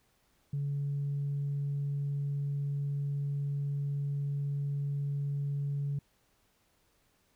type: tone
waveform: sine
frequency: 141.9 Hz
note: C#3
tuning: 41 cents sharp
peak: -29 dBFS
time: 0.53-5.99 s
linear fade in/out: 5 ms
effects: tanh soft clip ceiling -27 dBFS + pink hiss -71 dBFS RMS until 7.35 s